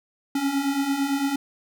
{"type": "beating tone pair", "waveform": "square", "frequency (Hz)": [271, 279.9], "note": ["C#4", "C#4"], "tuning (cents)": [-39, 17], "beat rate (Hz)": 8.9, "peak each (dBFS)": [-29, -24], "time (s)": [0.35, 1.36], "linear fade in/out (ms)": 5, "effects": []}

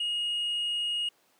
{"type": "tone with tanh clipping", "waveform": "sine", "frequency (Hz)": 2872, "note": "F7", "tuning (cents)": 48, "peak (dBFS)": -28, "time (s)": [0, 1.09], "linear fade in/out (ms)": 5, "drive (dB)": 1, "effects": ["pink hiss -66 dBFS RMS until 1.39 s", "high-pass 300 Hz 12 dB/octave"]}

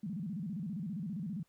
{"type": "tone with vibrato", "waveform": "sine", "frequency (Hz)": 185, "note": "F#3", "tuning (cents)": 0, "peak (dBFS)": -36, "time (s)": [0.03, 1.43], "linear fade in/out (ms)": 5, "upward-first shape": "square", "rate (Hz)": 15, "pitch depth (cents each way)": 230, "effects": ["pink hiss -75 dBFS RMS until 1.48 s", "high-pass 60 Hz 12 dB/octave"]}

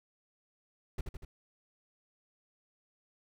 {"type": "noise with echo", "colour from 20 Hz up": "brown", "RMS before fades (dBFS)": -34, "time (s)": [0.98, 1.01], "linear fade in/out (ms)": 5, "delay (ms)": 80, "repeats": 3, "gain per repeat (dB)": -4, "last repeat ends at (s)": 1.25, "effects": []}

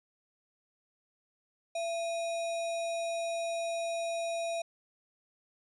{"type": "tone with sample-and-hold", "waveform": "sine", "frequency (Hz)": 672, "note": "E5", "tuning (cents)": 33, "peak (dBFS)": -31, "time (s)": [1.75, 4.62], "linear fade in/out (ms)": 5, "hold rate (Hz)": 3150, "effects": ["resampled to 24000 Hz"]}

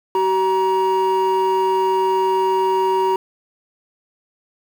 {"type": "tone pair together", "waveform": "triangle", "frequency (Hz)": [380.4, 946], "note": ["F#4", "A#5"], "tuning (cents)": [48, 25], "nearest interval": "octave + major third", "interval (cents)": 1577, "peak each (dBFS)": -15, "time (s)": [0.15, 3.16], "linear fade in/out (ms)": 2, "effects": ["tanh soft clip ceiling -8 dBFS", "7-bit"]}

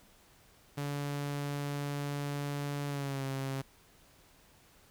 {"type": "tone with pitch glide", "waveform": "sawtooth", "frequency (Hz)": [143.4, 135.35], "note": ["D3", "C#3"], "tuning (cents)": [-41, -41], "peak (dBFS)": -30, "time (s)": [0.77, 3.62], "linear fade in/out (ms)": 10, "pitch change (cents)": -100, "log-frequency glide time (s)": [2.88, 3.24], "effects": ["pink hiss -62 dBFS RMS until 4.9 s"]}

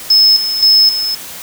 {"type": "tone with tremolo", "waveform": "triangle", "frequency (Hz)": 5200, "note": "E8", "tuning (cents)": -24, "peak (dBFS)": -4, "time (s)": [0.1, 1.15], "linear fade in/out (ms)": 5, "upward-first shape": "square", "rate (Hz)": 1.9, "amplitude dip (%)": 65, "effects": ["white hiss -29 dBFS RMS until 1.42 s"]}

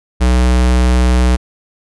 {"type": "tone", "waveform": "square", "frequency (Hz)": 62, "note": "B1", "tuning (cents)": 7, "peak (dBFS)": -9, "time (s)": [0.2, 1.37], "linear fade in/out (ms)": 20, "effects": ["resampled to 24000 Hz"]}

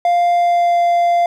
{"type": "tone with pitch glide", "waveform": "triangle", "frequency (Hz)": [698.5, 693.3], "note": ["F5", "F5"], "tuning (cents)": [0, -13], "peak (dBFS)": -9, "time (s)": [0.05, 1.26], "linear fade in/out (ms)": 2, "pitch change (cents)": -13, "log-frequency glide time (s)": [0.32, 0.8], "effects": []}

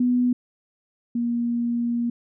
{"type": "tone pair in turn", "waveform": "sine", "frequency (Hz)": [246.9, 237], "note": ["B3", "A#3"], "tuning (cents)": [0, 29], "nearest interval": "minor second", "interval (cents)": 71, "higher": "first", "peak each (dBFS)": [-17, -21], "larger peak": "first", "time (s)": [[0, 0.33], [1.15, 2.1]], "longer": "second", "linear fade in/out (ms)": 5, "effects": []}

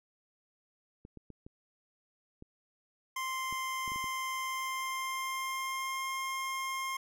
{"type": "clicks", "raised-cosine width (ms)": 3, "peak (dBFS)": -35, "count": 10, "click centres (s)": [1.051, 1.173, 1.303, 1.465, 2.424, 3.526, 3.878, 3.919, 3.96, 4.042]}
{"type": "tone with pitch glide", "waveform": "25% pulse", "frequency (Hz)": [1046.5, 1064.2], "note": ["C6", "C6"], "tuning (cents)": [0, 29], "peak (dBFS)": -30, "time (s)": [3.16, 6.97], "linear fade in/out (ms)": 5, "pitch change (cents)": 29, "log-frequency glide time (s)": [4.39, 6.09]}
{"effects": []}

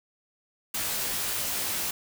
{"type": "noise with comb filter", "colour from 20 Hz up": "white", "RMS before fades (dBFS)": -30, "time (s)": [0.74, 1.91], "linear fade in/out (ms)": 5, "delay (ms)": 16, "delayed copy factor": -1, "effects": []}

